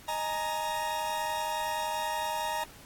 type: chord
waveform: 40% pulse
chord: D# suspended fourth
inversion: none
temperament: equal with one note detuned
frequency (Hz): 622.3 / 841.7 / 932.3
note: D#5 / G#5 / A#5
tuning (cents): 0 / +23 / 0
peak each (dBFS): -37 / -36 / -31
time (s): 0.08-2.64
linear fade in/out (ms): 5
effects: pink hiss -52 dBFS RMS until 2.85 s + AAC 64 kbps